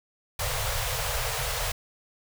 pink band-stop noise, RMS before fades -29 dBFS, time 0.39-1.72 s, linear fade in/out 5 ms, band 140 to 450 Hz, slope 96 dB/octave, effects none

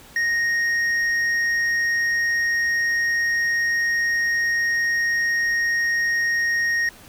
sine tone with hard clipping, 1864.7 Hz, A#6, in tune, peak -20 dBFS, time 0.16-6.89 s, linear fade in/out 2 ms, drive 5 dB, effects pink hiss -46 dBFS RMS until 7.08 s

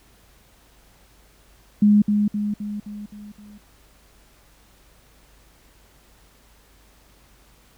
sine tone with echo, 207.7 Hz, G#3, in tune, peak -11 dBFS, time 1.82-2.02 s, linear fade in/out 5 ms, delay 260 ms, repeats 6, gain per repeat -5 dB, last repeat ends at 3.58 s, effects added 50 Hz sine -56 dBFS peak until 7.77 s + pink hiss -56 dBFS RMS until 7.77 s

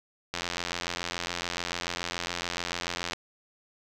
click train, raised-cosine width 0.2 ms, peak -13 dBFS, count 244, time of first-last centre 0.34-3.133 s, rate 87 Hz, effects none

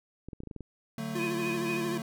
clicks, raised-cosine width 3 ms, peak -28 dBFS, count 8, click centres 0.286 / 0.332 / 0.404 / 0.435 / 0.473 / 0.512 / 0.563 / 0.607 s
square chord, D major, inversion none, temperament equal with one note detuned, 146.83 / 185 / 223.5 Hz, D3 / F#3 / A3, 0 / 0 / +27 cents, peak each -40 / -42 / -36 dBFS, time 0.98-2.02 s, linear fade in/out 2 ms
square tone with vibrato, 345.3 Hz, F4, 20 cents flat, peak -32 dBFS, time 1.15-1.98 s, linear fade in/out 5 ms, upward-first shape triangle, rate 13 Hz, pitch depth 66 cents each way
sine tone with tremolo, 2489 Hz, D#7, in tune, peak -33 dBFS, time 1.17-1.87 s, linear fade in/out 50 ms, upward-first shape sine, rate 4 Hz, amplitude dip 100%
effects none

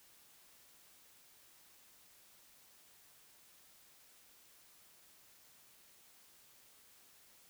silence, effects white hiss -64 dBFS RMS until 7.49 s

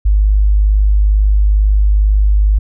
sine tone, 51.1 Hz, G#1, 27 cents flat, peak -7 dBFS, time 0.05-2.59 s, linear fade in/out 10 ms, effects none

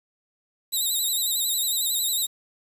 5% pulse tone with vibrato, 3842 Hz, B7, 48 cents flat, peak -15 dBFS, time 0.72-2.27 s, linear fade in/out 20 ms, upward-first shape sine, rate 11 Hz, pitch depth 81 cents each way, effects resampled to 32000 Hz + 8-bit

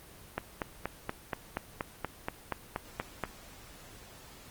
click train, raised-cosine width 0.5 ms, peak -16 dBFS, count 13, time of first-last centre 0.38-3.237 s, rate 4.2 Hz, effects pink hiss -52 dBFS RMS until 4.5 s + Opus 24 kbps

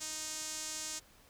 sawtooth tone with band-pass filter, 311.1 Hz, D#4, in tune, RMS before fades -41 dBFS, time 0-1 s, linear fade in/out 20 ms, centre 6900 Hz, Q 2.3, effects pink hiss -62 dBFS RMS until 1.29 s

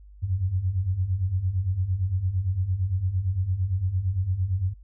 sine beating tone pair, 87.31 / 96.11 Hz, F2 / G2, 0 / -34 cents, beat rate 8.8 Hz, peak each -29 / -24 dBFS, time 0.22-4.74 s, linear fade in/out 20 ms, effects noise-tail reverb RT60 0.1 s tail -25 dB re dry + added 50 Hz sine -45 dBFS peak until 4.83 s

